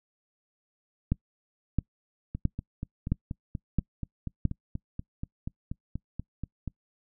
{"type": "two click trains", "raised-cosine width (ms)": 5, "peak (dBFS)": [-12, -21], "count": [6, 19], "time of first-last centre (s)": [[1.12, 4.453], [2.35, 6.677]], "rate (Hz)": [1.5, 4.16], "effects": ["noise-tail reverb RT60 0.1 s tail -25 dB re dry"]}